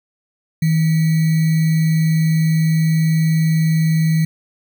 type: tone with sample-and-hold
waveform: sine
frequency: 160.3 Hz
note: E3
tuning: 48 cents flat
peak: -12 dBFS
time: 0.62-4.25 s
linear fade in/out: 5 ms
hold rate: 2100 Hz
effects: none